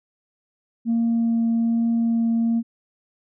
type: tone with vibrato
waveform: sine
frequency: 230.5 Hz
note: A#3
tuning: 19 cents flat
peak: -16 dBFS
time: 0.85-2.63 s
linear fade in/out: 50 ms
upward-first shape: triangle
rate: 1.2 Hz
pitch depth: 8 cents each way
effects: tanh soft clip ceiling -15 dBFS